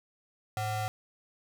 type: ring-modulated tone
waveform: square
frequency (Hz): 320.2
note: D#4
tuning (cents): +50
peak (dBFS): -28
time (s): 0.57-0.88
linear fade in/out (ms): 0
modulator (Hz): 428
effects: 10-bit